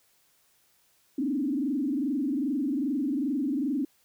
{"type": "tone with frequency modulation", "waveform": "sine", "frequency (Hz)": 277.2, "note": "C#4", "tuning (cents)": 0, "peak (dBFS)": -25, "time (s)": [1.18, 3.85], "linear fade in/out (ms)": 5, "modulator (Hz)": 22.5, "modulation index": 1.5, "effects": ["white hiss -66 dBFS RMS until 4.04 s"]}